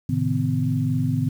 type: tone cluster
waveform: sine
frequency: 111.3 / 134 / 156 / 253.2 Hz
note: A2 / C3 / D#3 / B3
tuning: +20 / +42 / +5 / +43 cents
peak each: -25 dBFS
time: 0.09-1.29 s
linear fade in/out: 5 ms
effects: 8-bit